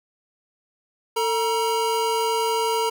square tone pair together, 448.1 / 950 Hz, A4 / A#5, +32 / +33 cents, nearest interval octave + minor second, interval 1301 cents, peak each -24 dBFS, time 1.16-2.9 s, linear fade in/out 10 ms, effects none

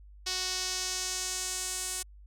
sawtooth tone with band-pass filter sweep, 370 Hz, F#4, in tune, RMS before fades -34 dBFS, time 0.26-2.03 s, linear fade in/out 10 ms, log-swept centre 5100 to 8400 Hz, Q 2.1, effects added 50 Hz sine -49 dBFS peak until 2.26 s

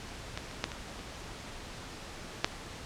clicks, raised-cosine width 0.2 ms, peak -18 / -27 / -11 / -22 / -28 / -7 dBFS, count 6, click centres 0.375 / 0.512 / 0.641 / 0.718 / 0.993 / 2.445 s, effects pink hiss -44 dBFS RMS until 2.85 s + low-pass 7000 Hz 12 dB/octave

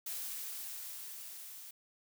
blue noise with level ramp, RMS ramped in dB -40 to -50 dBFS, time 0.06-1.71 s, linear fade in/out 5 ms, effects none

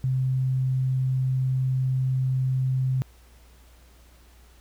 sine tone, 130.3 Hz, C3, 7 cents flat, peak -21 dBFS, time 0.04-3.02 s, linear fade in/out 0 ms, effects added 60 Hz sine -51 dBFS peak until 4.6 s + pink hiss -58 dBFS RMS until 4.6 s

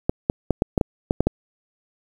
clicks, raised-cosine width 2 ms, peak -4 dBFS, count 9, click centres 0.095 / 0.299 / 0.507 / 0.621 / 0.778 / 0.812 / 1.109 / 1.206 / 1.27 s, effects 7-bit

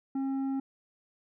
sine tone with tanh clipping, 269.8 Hz, C#4, 47 cents flat, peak -30 dBFS, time 0.15-0.6 s, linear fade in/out 5 ms, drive 7 dB, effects none

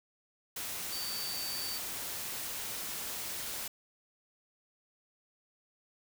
sine tone in noise, 4587 Hz, D8, 42 cents flat, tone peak -38 dBFS, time 0.92-1.78 s, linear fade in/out 5 ms, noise white, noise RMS -39 dBFS, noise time 0.56-3.68 s, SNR -2 dB, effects none

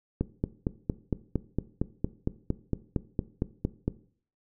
click train, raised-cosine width 3 ms, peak -13 dBFS, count 17, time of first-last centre 0.21-3.88 s, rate 4.36 Hz, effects noise-tail reverb RT60 0.5 s tail -17 dB re dry

